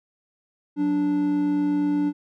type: tone pair together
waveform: triangle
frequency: 184.4 / 292.7 Hz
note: F#3 / D4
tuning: -6 / -6 cents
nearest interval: minor sixth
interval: 800 cents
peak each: -28 / -18 dBFS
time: 0.76-2.13 s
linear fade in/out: 50 ms
effects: none